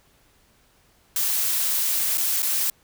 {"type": "noise with dropouts", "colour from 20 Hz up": "blue", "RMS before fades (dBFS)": -23, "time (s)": [1.16, 2.7], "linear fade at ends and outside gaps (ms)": 2, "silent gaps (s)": [[2.174, 2.179], [2.422, 2.428]], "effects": ["pink hiss -60 dBFS RMS until 2.83 s"]}